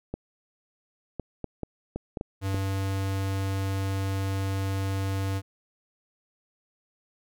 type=clicks; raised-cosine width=2 ms; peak=-18 dBFS; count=8; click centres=0.14 / 1.197 / 1.443 / 1.633 / 1.96 / 2.172 / 2.211 / 2.545 s
type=tone; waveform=square; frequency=97 Hz; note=G2; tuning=18 cents flat; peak=-27 dBFS; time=2.41-5.42 s; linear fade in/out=50 ms
effects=none